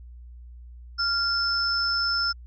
sine tone pair together, 1392 / 5265 Hz, F6 / E8, -6 / -3 cents, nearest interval octave + major seventh, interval 2303 cents, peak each -26 / -24 dBFS, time 0.98-2.33 s, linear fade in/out 20 ms, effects added 60 Hz sine -41 dBFS peak until 2.46 s

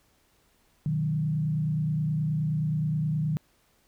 sine tone with frequency modulation, 153.9 Hz, D#3, 19 cents flat, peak -24 dBFS, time 0.86-3.37 s, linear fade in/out 0 ms, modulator 29.5 Hz, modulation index 0.67, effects pink hiss -66 dBFS RMS until 3.87 s

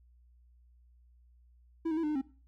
triangle tone with pitch steps, 328.1 / 312.4 / 330.4 / 301.1 / 303.6 / 268.1 Hz, E4 / D#4 / E4 / D4 / D#4 / C4, -8 / +7 / +4 / +43 / -42 / +42 cents, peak -27 dBFS, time 1.85-2.216 s, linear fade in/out 10 ms, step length 61 ms, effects noise-tail reverb RT60 0.4 s tail -20 dB re dry + added 60 Hz sine -59 dBFS peak until 2.47 s

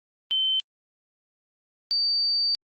sine tone pair in turn, 3082 / 4618 Hz, G7 / D8, -30 / -30 cents, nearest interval perfect fifth, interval 700 cents, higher second, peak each -21 dBFS, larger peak neither, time 0.31-0.6 / 1.91-2.55 s, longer second, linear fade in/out 0 ms, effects Opus 24 kbps

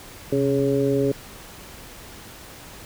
harmonic tone with a mistuned harmonic, 138.59 Hz, C#3, in tune, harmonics 1 / 2 / 3 / 4, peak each -26 / -23 / -21 / -27 dBFS, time 0.32-1.12 s, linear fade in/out 5 ms, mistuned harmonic 1, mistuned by -93 cents, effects pink hiss -42 dBFS RMS until 2.85 s

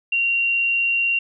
sine tone, 2758 Hz, F7, 22 cents flat, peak -17 dBFS, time 0.12-1.19 s, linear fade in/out 5 ms, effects none

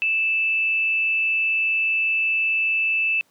sine tone with amplitude modulation, 2637 Hz, E7, in tune, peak -17 dBFS, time 0.02-3.21 s, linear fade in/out 0 ms, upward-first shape sine, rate 225 Hz, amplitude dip 30%, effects pink hiss -62 dBFS RMS until 3.3 s + high-pass 200 Hz 12 dB/octave

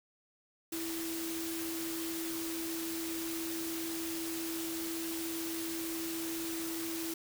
sine tone in noise, 329.6 Hz, E4, in tune, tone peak -37 dBFS, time 0.72-7.14 s, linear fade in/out 5 ms, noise white, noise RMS -41 dBFS, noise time 0.72-7.14 s, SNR +1 dB, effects none

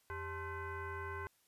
sine tone with frequency modulation, 568 Hz, C#5, 42 cents sharp, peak -40 dBFS, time 0.1-1.27 s, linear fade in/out 0 ms, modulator 482 Hz, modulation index 2.5, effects white hiss -73 dBFS RMS until 1.47 s + resampled to 32000 Hz

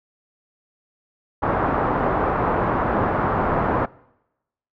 white low-pass noise, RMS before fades -21 dBFS, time 1.42-3.86 s, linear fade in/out 10 ms, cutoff 1200 Hz, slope 24 dB/octave, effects noise-tail reverb RT60 0.9 s tail -23 dB re dry

